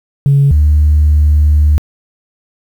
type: tone pair in turn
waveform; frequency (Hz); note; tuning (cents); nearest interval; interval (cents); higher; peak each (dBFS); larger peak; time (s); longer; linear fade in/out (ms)
sine; 140 / 74.92; C#3 / D2; +18 / +35; major seventh; 1083; first; -4; neither; 0.26-0.51 / 0.51-1.78; second; 0
effects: tanh soft clip ceiling -2 dBFS + 7-bit